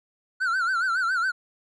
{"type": "tone with vibrato", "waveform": "triangle", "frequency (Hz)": 1441, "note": "F#6", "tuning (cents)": -46, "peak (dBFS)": -20, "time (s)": [0.4, 1.32], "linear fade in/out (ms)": 20, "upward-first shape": "sine", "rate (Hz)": 7.2, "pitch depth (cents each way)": 130, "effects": ["resampled to 24000 Hz"]}